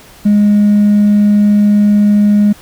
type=tone with hard clipping; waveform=triangle; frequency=206.9 Hz; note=G#3; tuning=6 cents flat; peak=-5 dBFS; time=0.25-2.53 s; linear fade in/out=10 ms; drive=2 dB; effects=pink hiss -39 dBFS RMS until 2.61 s